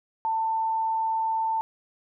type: tone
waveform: sine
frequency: 892 Hz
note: A5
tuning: 23 cents sharp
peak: -23 dBFS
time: 0.25-1.61 s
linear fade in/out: 0 ms
effects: none